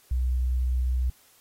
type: tone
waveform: sine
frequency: 62.8 Hz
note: B1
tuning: 30 cents sharp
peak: -22 dBFS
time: 0.11-1.1 s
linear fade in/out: 5 ms
effects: white hiss -59 dBFS RMS until 1.4 s + AAC 48 kbps